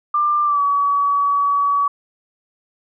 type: tone with pitch glide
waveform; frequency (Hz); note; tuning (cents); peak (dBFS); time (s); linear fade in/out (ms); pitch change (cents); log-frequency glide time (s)
sine; 1190 to 1136.3; D6 to C#6; +22 to +43; -14; 0.14-1.88; 5; -79; 0.44-0.62
effects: none